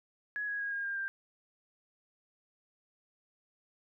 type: tone with pitch steps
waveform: sine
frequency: 1679 / 1659.7 / 1640.7 / 1621.8 / 1603.2 / 1584.8 Hz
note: G#6 / G#6 / G#6 / G#6 / G6 / G6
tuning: +18 / -2 / -22 / -42 / +38 / +18 cents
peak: -33 dBFS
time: 0.36-1.08 s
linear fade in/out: 0 ms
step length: 120 ms
effects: none